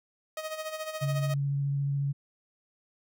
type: tone with tremolo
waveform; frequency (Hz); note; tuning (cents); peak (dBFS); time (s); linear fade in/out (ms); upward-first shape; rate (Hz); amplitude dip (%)
sawtooth; 627; D#5; +13; -28; 0.37-1.34; 2; sine; 14; 65
type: tone with vibrato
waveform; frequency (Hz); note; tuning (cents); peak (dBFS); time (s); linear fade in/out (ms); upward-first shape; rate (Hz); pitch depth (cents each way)
sine; 140.4; C#3; +22; -26; 1.01-2.13; 20; sine; 14; 11
effects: none